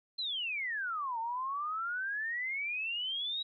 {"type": "exponential two-way sweep", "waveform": "sine", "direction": "down then up", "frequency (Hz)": [4186, 892, 3875], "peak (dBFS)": -33, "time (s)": [0.18, 3.43], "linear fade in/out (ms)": 10, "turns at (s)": 1.19, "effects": []}